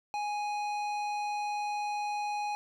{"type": "tone with tanh clipping", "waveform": "triangle", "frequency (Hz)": 830.6, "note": "G#5", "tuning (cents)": 0, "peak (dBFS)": -33, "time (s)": [0.14, 2.55], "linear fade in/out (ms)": 0, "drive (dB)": 18, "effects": []}